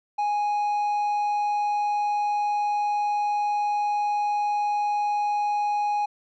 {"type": "tone", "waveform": "triangle", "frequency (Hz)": 829, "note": "G#5", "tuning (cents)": -3, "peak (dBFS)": -20, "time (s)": [0.18, 6.06], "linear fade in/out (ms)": 10, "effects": ["resampled to 16000 Hz"]}